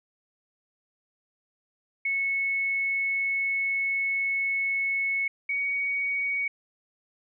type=tone pair in turn; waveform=sine; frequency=2201 / 2243 Hz; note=C#7 / C#7; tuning=-13 / +20 cents; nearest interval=unison; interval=33 cents; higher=second; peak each=-24 / -25 dBFS; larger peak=first; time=2.05-5.28 / 5.49-6.48 s; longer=first; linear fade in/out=5 ms; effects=none